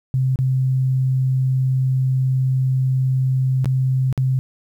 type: tone with dropouts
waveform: sine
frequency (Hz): 130.7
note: C3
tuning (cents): -1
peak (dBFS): -15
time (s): 0.14-4.39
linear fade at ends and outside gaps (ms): 0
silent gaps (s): 0.358-0.389 / 3.645-3.657 / 4.127-4.177
effects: 9-bit